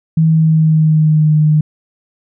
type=tone with pitch glide; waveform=sine; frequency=160.5 to 152.99 Hz; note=E3 to D#3; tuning=-46 to -29 cents; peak=-7 dBFS; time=0.17-1.61 s; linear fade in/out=5 ms; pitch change=-83 cents; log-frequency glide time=0.27-1.36 s; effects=none